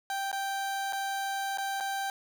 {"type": "tone with dropouts", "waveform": "30% pulse", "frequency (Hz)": 784, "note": "G5", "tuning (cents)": 0, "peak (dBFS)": -28, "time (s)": [0.1, 2.1], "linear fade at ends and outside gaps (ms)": 1, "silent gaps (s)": [[0.316, 0.328], [0.925, 0.931], [1.574, 1.583], [1.802, 1.807]], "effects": []}